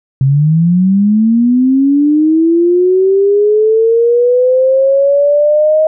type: linear sweep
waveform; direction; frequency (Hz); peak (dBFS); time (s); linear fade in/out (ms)
sine; up; 130.81 to 630; -6; 0.21-5.87; 2
effects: none